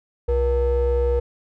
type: ring-modulated tone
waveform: triangle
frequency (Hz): 207.7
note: G#3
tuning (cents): 0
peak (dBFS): -12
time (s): 0.28-1.2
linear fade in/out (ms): 10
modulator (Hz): 271
effects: none